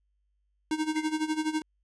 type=tone with tremolo; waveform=square; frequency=311.1 Hz; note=D#4; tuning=in tune; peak=-25 dBFS; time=0.71-1.62 s; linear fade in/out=2 ms; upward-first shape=sine; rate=12 Hz; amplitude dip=80%
type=tone with exponential decay; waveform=triangle; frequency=2102 Hz; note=C7; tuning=7 cents sharp; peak=-34 dBFS; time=0.96-1.27 s; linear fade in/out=0 ms; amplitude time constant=67 ms
effects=added 50 Hz sine -70 dBFS peak until 1.83 s + resampled to 22050 Hz